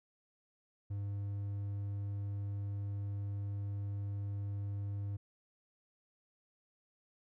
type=tone; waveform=triangle; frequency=100.7 Hz; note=G2; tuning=47 cents sharp; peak=-34 dBFS; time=0.9-5.17 s; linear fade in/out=10 ms; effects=none